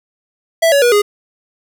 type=tone with pitch steps; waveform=square; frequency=659 / 563.8 / 482.4 / 412.8 Hz; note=E5 / C#5 / B4 / G#4; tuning=-1 / +29 / -41 / -10 cents; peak=-9 dBFS; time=0.62-1.02 s; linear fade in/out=10 ms; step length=100 ms; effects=none